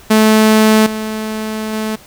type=tone with level steps; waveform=sawtooth; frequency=217.4 Hz; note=A3; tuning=21 cents flat; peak=-3 / -15 / -13 dBFS; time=0.1-1.96 s; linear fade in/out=10 ms; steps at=0.86 / 1.73 s; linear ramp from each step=5 ms; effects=pink hiss -41 dBFS RMS until 2.06 s